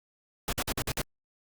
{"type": "noise bursts", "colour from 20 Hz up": "pink", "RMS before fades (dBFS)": -30, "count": 6, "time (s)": [0.48, 1.017], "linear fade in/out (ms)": 2, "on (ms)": 47, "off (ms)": 51, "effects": ["Opus 48 kbps"]}